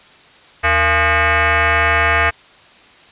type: tone with frequency modulation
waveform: sine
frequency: 300.8 Hz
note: D4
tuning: 42 cents sharp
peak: -11 dBFS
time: 0.63-2.31 s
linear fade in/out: 20 ms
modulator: 381 Hz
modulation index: 5.7
effects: white hiss -45 dBFS RMS until 3.11 s + resampled to 8000 Hz